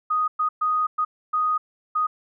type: tone bursts at uneven times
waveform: sine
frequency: 1244.5 Hz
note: D#6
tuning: in tune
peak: -19 dBFS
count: 6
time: 0.1-0.28 / 0.39-0.49 / 0.61-0.87 / 0.98-1.05 / 1.33-1.58 / 1.95-2.07 s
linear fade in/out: 10 ms
effects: none